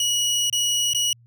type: tone with dropouts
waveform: 25% pulse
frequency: 2916 Hz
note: F#7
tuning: 26 cents flat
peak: -16 dBFS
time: 0-1.13 s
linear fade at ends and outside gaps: 2 ms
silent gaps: 0.499-0.527 / 0.934-0.947 s
effects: added 118 Hz sine -50 dBFS peak until 1.26 s